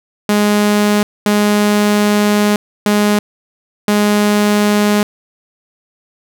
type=tone bursts at uneven times; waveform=sawtooth; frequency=207.7 Hz; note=G#3; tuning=in tune; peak=-6 dBFS; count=4; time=0.29-1.03 / 1.26-2.56 / 2.86-3.19 / 3.88-5.03 s; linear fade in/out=2 ms; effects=none